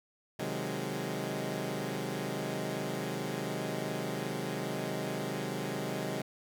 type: chord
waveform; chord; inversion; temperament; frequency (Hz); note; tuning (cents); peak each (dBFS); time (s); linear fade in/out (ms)
15% pulse; Ab dominant seventh; first; equal; 130.81 / 155.56 / 185 / 207.7; C3 / Eb3 / Gb3 / Ab3; 0 / 0 / 0 / 0; -33; 0.39-6.22; 5
effects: none